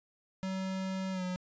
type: tone with pitch glide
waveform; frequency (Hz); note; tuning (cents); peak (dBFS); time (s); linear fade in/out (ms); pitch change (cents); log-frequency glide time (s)
square; 189.6 to 182.3; F#3 to F#3; +43 to -25; -34; 0.43-1.36; 0; -68; 1.12-1.23
effects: resampled to 16000 Hz